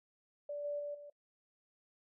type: tone with level steps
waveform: sine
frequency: 582 Hz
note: D5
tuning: 16 cents flat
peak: -38 / -35 / -38 / -48 dBFS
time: 0.49-1.1 s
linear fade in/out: 5 ms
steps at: 0.64 / 0.79 / 0.94 s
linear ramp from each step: 10 ms
effects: noise-tail reverb RT60 0.1 s tail -20 dB re dry